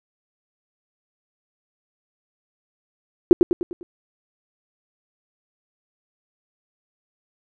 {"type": "tone with echo", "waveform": "sine", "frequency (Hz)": 350.4, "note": "F4", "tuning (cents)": 6, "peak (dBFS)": -3, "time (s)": [3.31, 3.33], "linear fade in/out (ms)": 0, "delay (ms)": 100, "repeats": 5, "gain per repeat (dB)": -6, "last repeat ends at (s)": 3.83, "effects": []}